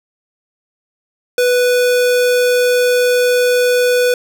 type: tone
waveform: square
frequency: 493.9 Hz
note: B4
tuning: in tune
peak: -11 dBFS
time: 1.38-4.14 s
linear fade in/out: 2 ms
effects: none